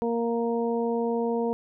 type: harmonic tone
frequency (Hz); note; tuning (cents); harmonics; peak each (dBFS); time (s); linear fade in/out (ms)
233.1; A#3; 0; 1 / 2 / 3 / 4; -28 / -26 / -35 / -35; 0.02-1.53; 0
effects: none